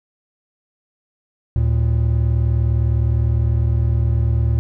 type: tone pair together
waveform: triangle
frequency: 74 / 113.67 Hz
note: D2 / A#2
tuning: +14 / -43 cents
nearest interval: perfect fifth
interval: 743 cents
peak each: -15 dBFS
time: 1.56-4.59 s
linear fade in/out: 0 ms
effects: none